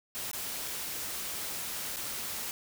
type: noise with dropouts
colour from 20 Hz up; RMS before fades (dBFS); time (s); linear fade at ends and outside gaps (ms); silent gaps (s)
white; -37; 0.15-2.51; 0; 0.314-0.332 / 1.961-1.968
effects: none